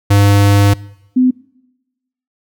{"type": "tone pair in turn", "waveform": ["square", "sine"], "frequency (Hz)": [100.9, 254], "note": ["G#2", "B3"], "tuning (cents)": [-49, 49], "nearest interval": "octave + major third", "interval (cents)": 1598, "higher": "second", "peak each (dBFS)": -7, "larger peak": "neither", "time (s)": [[0.1, 0.74], [1.16, 1.31]], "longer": "first", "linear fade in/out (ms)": 10, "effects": ["noise-tail reverb RT60 1.0 s tail -23 dB re dry"]}